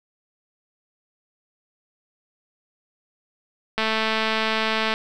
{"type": "click train", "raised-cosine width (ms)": 0.3, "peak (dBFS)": -7, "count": 256, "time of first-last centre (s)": [3.78, 4.939], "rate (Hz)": 220, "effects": []}